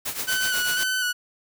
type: noise with tremolo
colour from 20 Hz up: white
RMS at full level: -27 dBFS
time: 0.05-0.84 s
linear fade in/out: 10 ms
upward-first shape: triangle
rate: 8.1 Hz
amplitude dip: 80%
type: tone with vibrato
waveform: sawtooth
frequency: 1493 Hz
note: F#6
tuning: 15 cents sharp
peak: -19 dBFS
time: 0.27-1.13 s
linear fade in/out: 20 ms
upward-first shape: square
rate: 2 Hz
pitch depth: 25 cents each way
effects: none